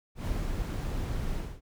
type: noise with ADSR envelope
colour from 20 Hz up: brown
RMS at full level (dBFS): -30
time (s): 0.15-1.61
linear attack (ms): 110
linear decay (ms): 270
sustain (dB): -2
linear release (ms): 260
effects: none